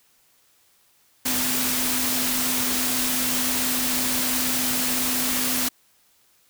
sine tone in noise, 252.6 Hz, B3, 39 cents sharp, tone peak -30 dBFS, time 1.25-5.69 s, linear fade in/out 10 ms, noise white, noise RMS -24 dBFS, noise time 1.25-5.69 s, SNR -9 dB, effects white hiss -61 dBFS RMS until 6.49 s

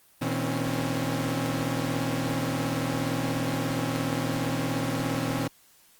sawtooth tone cluster, 118.8 / 160.4 / 261.2 / 278.3 Hz, A#2 / E3 / C4 / C#4, +33 / -47 / -3 / +7 cents, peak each -28 dBFS, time 0.21-5.48 s, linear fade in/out 10 ms, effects white hiss -59 dBFS RMS until 5.99 s + Opus 32 kbps

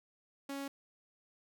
sawtooth tone, 277.2 Hz, C#4, in tune, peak -35 dBFS, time 0.49-0.68 s, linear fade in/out 5 ms, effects none

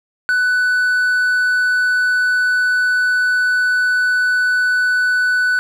triangle tone, 1492 Hz, F#6, 14 cents sharp, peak -11 dBFS, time 0.29-5.59 s, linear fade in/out 0 ms, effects none

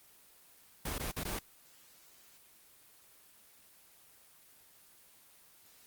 pink noise with dropouts, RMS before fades -37 dBFS, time 0.85-1.39 s, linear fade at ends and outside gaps 5 ms, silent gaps 0.983-0.996 / 1.115-1.163 / 1.236-1.25 s, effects white hiss -61 dBFS RMS until 5.86 s + Opus 24 kbps

